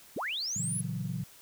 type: linear sweep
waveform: sine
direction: up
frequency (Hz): 133.9 to 10890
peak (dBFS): -31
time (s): 0.16-0.81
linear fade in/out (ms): 5
type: chord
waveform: sine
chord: F# dominant seventh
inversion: first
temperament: equal with one note detuned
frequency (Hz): 116.54 / 140.28 / 164.81 / 185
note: A#2 / C#3 / E3 / F#3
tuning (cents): 0 / +21 / 0 / 0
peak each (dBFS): -37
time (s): 0.56-1.24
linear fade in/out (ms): 5
effects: tanh soft clip ceiling -23 dBFS + white hiss -55 dBFS RMS until 1.41 s